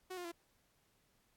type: tone with pitch steps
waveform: sawtooth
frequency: 370 / 354.7 / 340.1 Hz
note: F#4 / F4 / F4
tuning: 0 / +27 / -46 cents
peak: -39 dBFS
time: 0.1-0.319 s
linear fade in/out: 10 ms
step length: 73 ms
effects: pink hiss -75 dBFS RMS until 1.36 s + AAC 64 kbps